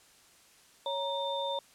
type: tone cluster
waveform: sine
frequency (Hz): 555 / 937 / 3596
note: C#5 / A#5 / A7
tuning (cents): +2 / +9 / +37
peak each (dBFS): -34 / -35 / -37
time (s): 0.86-1.59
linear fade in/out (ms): 2
effects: white hiss -60 dBFS RMS until 1.74 s + low-pass 10000 Hz 12 dB/octave